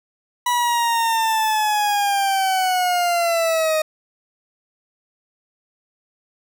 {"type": "linear sweep", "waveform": "40% pulse", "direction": "down", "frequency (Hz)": [979, 620], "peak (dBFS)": -16, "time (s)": [0.46, 3.82], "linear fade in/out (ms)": 5, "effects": []}